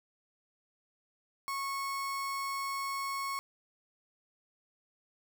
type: tone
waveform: 35% pulse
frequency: 1100 Hz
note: C#6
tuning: 14 cents flat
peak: -32 dBFS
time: 1.48-3.39 s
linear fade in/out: 0 ms
effects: none